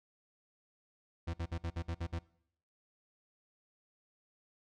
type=tone bursts; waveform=40% pulse; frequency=84 Hz; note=E2; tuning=33 cents sharp; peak=-34 dBFS; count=8; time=1.27-2.191 s; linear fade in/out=10 ms; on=67 ms; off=55 ms; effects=noise-tail reverb RT60 0.7 s tail -22 dB re dry + low-pass 5000 Hz 12 dB/octave